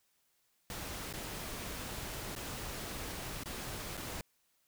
pink noise with dropouts, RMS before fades -42 dBFS, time 0.7-4.21 s, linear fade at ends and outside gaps 1 ms, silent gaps 1.128-1.137 / 2.352-2.362 / 3.435-3.458 / 3.97-3.975 s, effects white hiss -75 dBFS RMS until 4.67 s

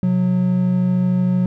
triangle tone pair together, 129.2 / 182.34 Hz, C3 / F#3, -21 / -25 cents, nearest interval tritone, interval 596 cents, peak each -20 / -13 dBFS, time 0.03-1.46 s, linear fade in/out 2 ms, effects none

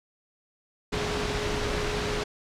sine tone in noise, 417.8 Hz, G#4, 10 cents sharp, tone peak -32 dBFS, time 0.92-2.24 s, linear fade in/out 10 ms, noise pink, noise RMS -29 dBFS, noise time 0.92-2.24 s, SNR -6 dB, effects low-pass 5000 Hz 12 dB/octave

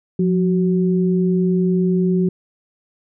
sine tone pair together, 178.7 / 374 Hz, F3 / F#4, +40 / +19 cents, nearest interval octave + minor second, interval 1279 cents, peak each -15 / -20 dBFS, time 0.19-2.29 s, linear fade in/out 5 ms, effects none

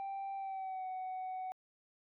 sine tone with pitch glide, 784 to 746.9 Hz, G5 to F#5, 0 to +16 cents, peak -36 dBFS, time 0-1.52 s, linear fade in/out 0 ms, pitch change -84 cents, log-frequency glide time 0.36-0.86 s, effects tanh soft clip ceiling -37 dBFS

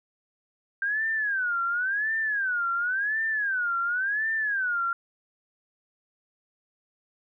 sine tone with vibrato, 1568 Hz, G6, in tune, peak -24 dBFS, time 0.82-4.93 s, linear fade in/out 2 ms, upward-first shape sine, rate 0.93 Hz, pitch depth 230 cents each way, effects none

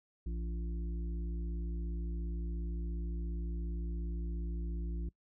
harmonic tone, 57.2 Hz, A#1, 32 cents flat, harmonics 1 / 3 / 5 / 6, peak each -35 / -45 / -52 / -52 dBFS, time 0.26-5.09 s, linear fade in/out 5 ms, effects noise-tail reverb RT60 0.1 s tail -22 dB re dry

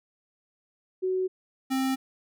sine / square tone pair in turn, 372.9 / 264.2 Hz, F#4 / C4, +14 / +17 cents, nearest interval tritone, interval 597 cents, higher first, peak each -24 / -25 dBFS, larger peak first, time 1.02-1.28 / 1.7-1.96 s, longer neither, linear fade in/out 20 ms, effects none

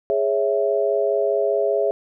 sine chord, C# minor, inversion second, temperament equal, 415.3 / 554.4 / 659.3 Hz, G#4 / C#5 / E5, 0 / 0 / 0 cents, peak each -21 / -22 / -22 dBFS, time 0.1-1.91 s, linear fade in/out 0 ms, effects none

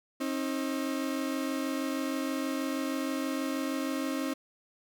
35% pulse tone pair together, 268.3 / 314.6 Hz, C4 / D#4, +44 / +19 cents, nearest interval minor third, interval 275 cents, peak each -30 / -33 dBFS, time 0.2-4.34 s, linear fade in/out 10 ms, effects none

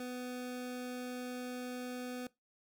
25% pulse tone, 249.4 Hz, B3, 17 cents sharp, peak -36 dBFS, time 0-2.27 s, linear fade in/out 2 ms, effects noise-tail reverb RT60 0.2 s tail -21 dB re dry

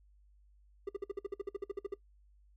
triangle tone bursts, 396.5 Hz, G4, 20 cents sharp, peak -32 dBFS, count 15, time 0.87-1.941 s, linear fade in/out 5 ms, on 21 ms, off 54 ms, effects noise-tail reverb RT60 0.1 s tail -18 dB re dry + added 50 Hz sine -61 dBFS peak until 2.56 s

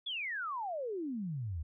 sine exponential sweep, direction down, 3511 to 72.7 Hz, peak -35 dBFS, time 0.06-1.63 s, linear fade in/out 10 ms, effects none

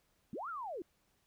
sine linear two-way sweep, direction up then down, 157.8 to 1423 to 306.6 Hz, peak -39 dBFS, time 0.33-0.82 s, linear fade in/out 2 ms, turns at 0.49 s, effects pink hiss -75 dBFS RMS until 1.26 s

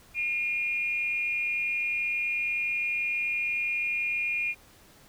sine tone with frequency modulation, 2423 Hz, D#7, 47 cents flat, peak -26 dBFS, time 0.14-4.55 s, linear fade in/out 50 ms, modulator 284 Hz, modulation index 0.37, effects pink hiss -56 dBFS RMS until 5.08 s

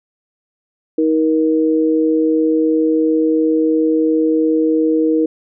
sine tone pair together, 316.4 / 473.5 Hz, D#4 / A#4, +29 / +27 cents, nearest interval perfect fifth, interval 698 cents, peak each -13 / -16 dBFS, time 0.98-5.26 s, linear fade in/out 5 ms, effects none

